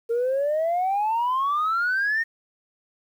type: exponential sweep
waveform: sine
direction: up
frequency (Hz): 455.6 to 1860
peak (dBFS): -19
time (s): 0.09-2.24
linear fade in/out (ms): 20
effects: tanh soft clip ceiling -18 dBFS + 9-bit